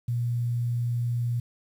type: tone with quantisation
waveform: sine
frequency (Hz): 119.7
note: A#2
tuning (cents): +46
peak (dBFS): -24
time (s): 0.08-1.4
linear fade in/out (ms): 5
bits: 9
effects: none